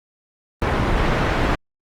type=low-pass noise; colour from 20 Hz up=pink; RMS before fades=-19 dBFS; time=0.62-1.55 s; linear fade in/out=0 ms; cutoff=2100 Hz; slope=12 dB/octave; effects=Opus 24 kbps